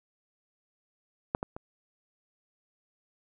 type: clicks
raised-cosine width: 1 ms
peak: -12 / -18 / -25 dBFS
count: 3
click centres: 1.349 / 1.429 / 1.565 s
effects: none